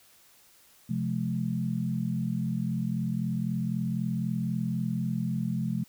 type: chord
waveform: sine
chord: F major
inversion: second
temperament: equal with one note detuned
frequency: 130.81 / 174.61 / 214.9 Hz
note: C3 / F3 / A3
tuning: 0 / 0 / -41 cents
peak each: -32 / -31 / -31 dBFS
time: 0.89-5.84 s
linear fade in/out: 10 ms
effects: white hiss -59 dBFS RMS until 5.88 s